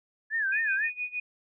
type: tone with vibrato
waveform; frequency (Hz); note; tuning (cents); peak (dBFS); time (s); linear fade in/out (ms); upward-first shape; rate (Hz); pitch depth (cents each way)
sine; 1682; G#6; +22; -25; 0.3-0.9; 50; sine; 4; 150
type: tone with tremolo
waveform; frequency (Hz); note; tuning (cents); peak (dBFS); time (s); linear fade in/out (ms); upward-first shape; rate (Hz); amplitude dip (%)
sine; 2472; D#7; -12; -28; 0.52-1.2; 5; sine; 6.4; 90
effects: none